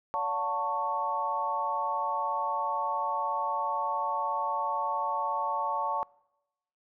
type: tone cluster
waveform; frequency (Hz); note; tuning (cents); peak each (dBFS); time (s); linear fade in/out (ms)
sine; 573 / 722 / 891 / 1108; D5 / F#5 / A5 / C#6; -43 / -43 / +22 / -1; -37 / -37 / -30 / -32; 0.14-6.03; 0
effects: noise-tail reverb RT60 0.9 s tail -24 dB re dry